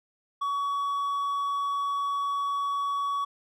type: tone with hard clipping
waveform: sine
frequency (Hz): 1128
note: C#6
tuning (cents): +30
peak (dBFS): -27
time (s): 0.41-3.25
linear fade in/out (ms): 10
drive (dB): 3
effects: none